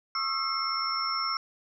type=tone cluster; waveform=sine; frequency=1089 / 1263 / 1342 / 2142 / 5400 Hz; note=C#6 / D#6 / E6 / C7 / E8; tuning=-31 / +26 / +31 / +40 / +41 cents; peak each=-36 / -35 / -32 / -38 / -31 dBFS; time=0.15-1.37 s; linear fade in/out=2 ms; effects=none